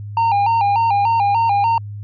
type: tone with vibrato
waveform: triangle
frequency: 861 Hz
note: A5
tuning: 38 cents flat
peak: -11 dBFS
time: 0.17-1.78 s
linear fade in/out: 2 ms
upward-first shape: square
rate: 3.4 Hz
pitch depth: 110 cents each way
effects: added 103 Hz sine -27 dBFS peak until 2.03 s + resampled to 11025 Hz